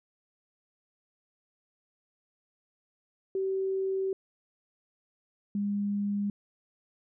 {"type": "tone pair in turn", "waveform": "sine", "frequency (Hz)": [383.7, 203.1], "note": ["G4", "G#3"], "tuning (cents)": [-37, -38], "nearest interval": "major seventh", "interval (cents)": 1101, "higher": "first", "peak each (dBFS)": -27, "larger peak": "neither", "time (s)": [[3.35, 4.13], [5.55, 6.3]], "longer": "first", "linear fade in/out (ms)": 2, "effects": []}